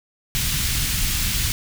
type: band-stop noise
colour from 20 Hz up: pink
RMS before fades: -22 dBFS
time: 0.35-1.52 s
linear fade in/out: 0 ms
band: 130 to 2400 Hz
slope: 12 dB/octave
effects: none